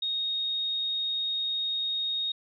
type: tone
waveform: sine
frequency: 3729 Hz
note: A#7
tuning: in tune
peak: -27 dBFS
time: 0.02-2.32 s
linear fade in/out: 5 ms
effects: none